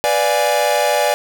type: chord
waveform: 45% pulse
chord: B diminished seventh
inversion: none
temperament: equal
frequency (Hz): 493.9 / 587.3 / 698.5 / 830.6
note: B4 / D5 / F5 / Ab5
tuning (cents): 0 / 0 / 0 / 0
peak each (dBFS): -22 / -17 / -22 / -19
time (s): 0.04-1.14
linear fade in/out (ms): 0
effects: none